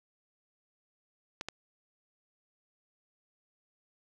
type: clicks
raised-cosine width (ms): 0.2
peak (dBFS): -19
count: 2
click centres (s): 1.411 / 1.486
effects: none